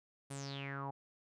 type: tone with low-pass filter sweep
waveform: sawtooth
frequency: 138.59 Hz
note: C#3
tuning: in tune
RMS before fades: -43 dBFS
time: 0.3-0.91 s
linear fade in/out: 10 ms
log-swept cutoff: 10000 to 790 Hz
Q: 8.9
effects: none